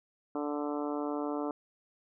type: harmonic tone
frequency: 146.83 Hz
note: D3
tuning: in tune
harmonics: 2 / 3 / 4 / 5 / 6 / 7 / 8 / 9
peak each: -34 / -38 / -40 / -42 / -44 / -45 / -46 / -47 dBFS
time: 0.35-1.51 s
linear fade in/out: 2 ms
effects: none